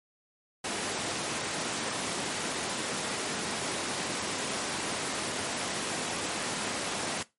pink high-pass noise, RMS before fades -33 dBFS, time 0.64-7.23 s, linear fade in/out 5 ms, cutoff 210 Hz, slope 12 dB/octave, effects noise-tail reverb RT60 0.2 s tail -18 dB re dry + MP3 48 kbps

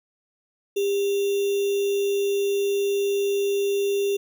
sine tone with sample-and-hold, 399.6 Hz, G4, 33 cents sharp, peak -20 dBFS, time 0.76-4.17 s, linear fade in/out 10 ms, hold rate 3150 Hz, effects none

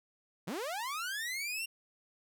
sawtooth linear sweep, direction up, 143.3 to 2794 Hz, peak -32 dBFS, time 0.47-1.66 s, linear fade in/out 10 ms, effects none

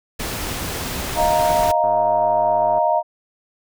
pink noise, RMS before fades -26 dBFS, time 0.19-1.72 s, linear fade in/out 10 ms
sine chord, Eb suspended second, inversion none, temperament equal, 622.3 / 698.5 / 932.3 Hz, Eb5 / F5 / Bb5, 0 / 0 / 0 cents, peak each -19 dBFS, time 1.15-3.03 s, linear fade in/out 50 ms
click train, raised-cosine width 1 ms, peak -20 dBFS, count 100, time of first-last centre 1.84-2.783 s, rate 105 Hz
effects none

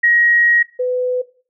sine tone pair in turn, 1892 / 501.1 Hz, A#6 / B4, +25 / +25 cents, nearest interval octave + major seventh, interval 2300 cents, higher first, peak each -10 / -15 dBFS, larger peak first, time 0.03-0.63 / 0.79-1.22 s, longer first, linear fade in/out 10 ms, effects noise-tail reverb RT60 0.4 s tail -18 dB re dry

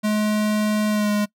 square tone with pitch glide, 212.1 to 207.9 Hz, G#3 to G#3, +37 to +2 cents, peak -19 dBFS, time 0.03-1.26 s, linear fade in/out 20 ms, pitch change -35 cents, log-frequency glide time 0.89-1.11 s, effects noise-tail reverb RT60 0.1 s tail -22 dB re dry

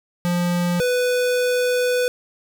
square tone pair in turn, 175.4 / 496.1 Hz, F3 / B4, +8 / +8 cents, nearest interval octave + tritone, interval 1800 cents, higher second, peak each -19 / -18 dBFS, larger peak second, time 0.25-0.8 / 0.8-2.08 s, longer second, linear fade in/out 0 ms, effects none

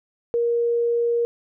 sine tone, 471 Hz, A#4, 18 cents sharp, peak -18 dBFS, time 0.34-1.25 s, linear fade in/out 0 ms, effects none

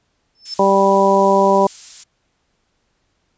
sine tone with exponential growth, 5274 Hz, E8, in tune, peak -21 dBFS, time 0.35-0.54 s, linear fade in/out 2 ms, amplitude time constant 40 ms
violet noise, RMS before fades -28 dBFS, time 0.45-2.04 s, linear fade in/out 10 ms
harmonic tone, 196 Hz, G3, in tune, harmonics 1 / 2 / 3 / 4 / 5, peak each -19 / -16 / -15 / -19 / -15 dBFS, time 0.59-1.67 s, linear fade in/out 5 ms
effects pink hiss -66 dBFS RMS until 3.37 s + resampled to 16000 Hz

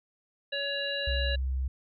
harmonic tone, 562 Hz, C#5, 24 cents sharp, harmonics 1 / 3 / 5 / 7, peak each -35 / -35 / -35 / -35 dBFS, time 0.52-1.36 s, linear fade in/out 10 ms
sine tone, 65.41 Hz, C2, in tune, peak -27 dBFS, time 1.07-1.68 s, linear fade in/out 5 ms
effects none

